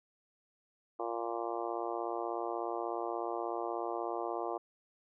harmonic tone, 116.54 Hz, A#2, in tune, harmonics 3 / 4 / 5 / 6 / 7 / 8 / 9 / 10, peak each -40 / -41 / -43 / -40 / -43 / -47 / -44 / -47 dBFS, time 0.99-4.58 s, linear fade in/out 10 ms, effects none

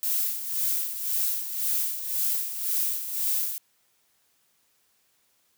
violet noise with tremolo, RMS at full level -25 dBFS, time 0.03-3.58 s, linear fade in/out 0 ms, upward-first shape sine, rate 1.9 Hz, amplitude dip 65%, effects white hiss -68 dBFS RMS until 5.57 s + high-pass 60 Hz 12 dB/octave

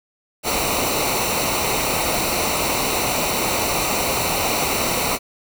pink noise with comb filter, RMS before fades -21 dBFS, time 0.43-5.19 s, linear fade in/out 50 ms, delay 0.6 ms, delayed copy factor -0.7, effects none

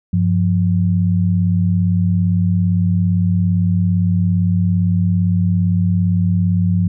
sine tone pair together, 98 / 175.63 Hz, G2 / F3, 0 / +10 cents, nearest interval minor seventh, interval 1010 cents, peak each -15 dBFS, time 0.13-6.88 s, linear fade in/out 5 ms, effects none

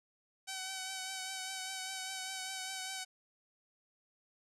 5% pulse tone with vibrato, 759 Hz, F#5, 44 cents sharp, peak -27 dBFS, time 0.47-3.05 s, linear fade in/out 20 ms, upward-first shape triangle, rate 5 Hz, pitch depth 28 cents each way, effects low-pass 11000 Hz 12 dB/octave

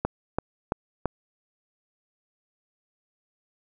click train, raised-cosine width 1 ms, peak -10 dBFS, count 4, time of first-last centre 0.05-1.057 s, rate 2.98 Hz, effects none

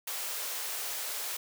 white high-pass noise, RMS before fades -36 dBFS, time 0.07-1.37 s, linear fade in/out 5 ms, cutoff 420 Hz, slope 24 dB/octave, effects none

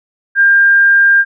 sine tone, 1600 Hz, G6, 35 cents sharp, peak -5 dBFS, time 0.35-1.25 s, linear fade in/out 50 ms, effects none

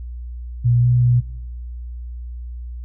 sine tone with pitch steps, 120.4 / 122.9 / 122.2 Hz, B2 / B2 / B2, -44 / -8 / -18 cents, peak -12 dBFS, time 0.64-1.21 s, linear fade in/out 20 ms, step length 190 ms, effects noise-tail reverb RT60 1.0 s tail -21 dB re dry + added 60 Hz sine -28 dBFS peak until 2.84 s

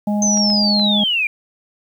harmonic tone, 207.7 Hz, G#3, in tune, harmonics 1 / 3 / 4, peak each -16 / -26 / -28 dBFS, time 0.07-1.04 s, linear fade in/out 5 ms
sine linear sweep, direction down, 6272 to 2336 Hz, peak -15 dBFS, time 0.22-1.27 s, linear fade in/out 2 ms
clicks, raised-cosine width 0.3 ms, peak -20 dBFS, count 3, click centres 0.374 / 0.502 / 0.796 s
effects 8-bit

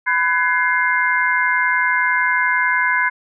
sine tone cluster, 1000 / 1510 / 1681 / 2106 Hz, B5 / F#6 / G#6 / C7, +21 / +35 / +20 / +11 cents, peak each -20 dBFS, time 0.06-3.1 s, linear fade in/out 20 ms, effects none

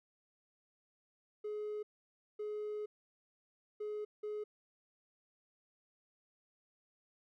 triangle tone bursts at uneven times, 421.6 Hz, G#4, 26 cents sharp, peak -35 dBFS, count 4, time 1.44-1.83 / 2.39-2.86 / 3.8-4.05 / 4.23-4.44 s, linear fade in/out 10 ms, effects tanh soft clip ceiling -33 dBFS

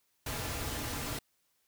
pink noise with comb filter, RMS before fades -37 dBFS, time 0.26-1.19 s, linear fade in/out 5 ms, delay 5.4 ms, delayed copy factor -0.5, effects white hiss -75 dBFS RMS until 1.67 s

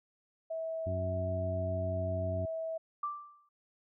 sine tone, 649 Hz, E5, 27 cents flat, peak -34 dBFS, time 0.5-2.78 s, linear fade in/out 10 ms
harmonic tone, 92.5 Hz, F#2, in tune, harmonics 1 / 2 / 3 / 4, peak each -34 / -43 / -45 / -48 dBFS, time 0.86-2.46 s, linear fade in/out 10 ms
sine tone with exponential decay, 1174.7 Hz, D6, in tune, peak -30 dBFS, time 3.03-3.49 s, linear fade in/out 5 ms, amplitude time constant 100 ms
effects none

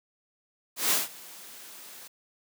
white noise with ADSR envelope, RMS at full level -23 dBFS, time 0.76-2.08 s, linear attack 150 ms, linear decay 170 ms, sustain -23 dB, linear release 9 ms, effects high-pass 200 Hz 12 dB/octave

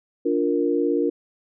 sine chord, Bb major, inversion first, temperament just, 291.4 / 349.6 / 466.2 Hz, D4 / F4 / Bb4, -13 / +2 / 0 cents, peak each -23 dBFS, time 0.25-1.1 s, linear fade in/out 10 ms, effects none

